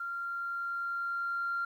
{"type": "tone with level ramp", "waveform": "sine", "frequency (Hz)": 1385, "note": "F6", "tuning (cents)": -15, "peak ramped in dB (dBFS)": [-34, -29], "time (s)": [0, 1.65], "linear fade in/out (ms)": 5, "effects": ["tanh soft clip ceiling -26 dBFS", "11-bit"]}